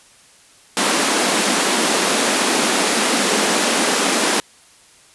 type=high-pass noise; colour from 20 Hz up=pink; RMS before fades=-17 dBFS; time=0.77-4.4 s; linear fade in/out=0 ms; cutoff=200 Hz; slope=48 dB/octave; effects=white hiss -49 dBFS RMS until 5.14 s + resampled to 24000 Hz